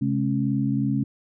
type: tone cluster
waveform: sine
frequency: 133.2 / 211.8 / 274.8 Hz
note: C3 / G#3 / C#4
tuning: +31 / +34 / -15 cents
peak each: -25 dBFS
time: 0.01-1.04 s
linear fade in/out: 10 ms
effects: none